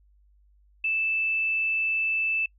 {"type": "tone", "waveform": "sine", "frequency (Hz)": 2637, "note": "E7", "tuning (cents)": 0, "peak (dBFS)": -23, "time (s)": [0.84, 2.46], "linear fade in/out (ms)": 5, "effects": ["noise-tail reverb RT60 0.1 s tail -25 dB re dry", "added 50 Hz sine -57 dBFS peak until 2.58 s"]}